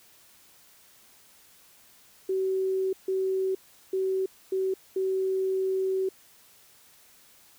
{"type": "tone bursts at uneven times", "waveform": "sine", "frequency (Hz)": 380, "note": "F#4", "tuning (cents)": 46, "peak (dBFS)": -24, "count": 5, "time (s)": [[2.29, 2.93], [3.08, 3.55], [3.93, 4.26], [4.52, 4.74], [4.96, 6.09]], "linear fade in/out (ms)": 5, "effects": ["white hiss -57 dBFS RMS until 7.58 s"]}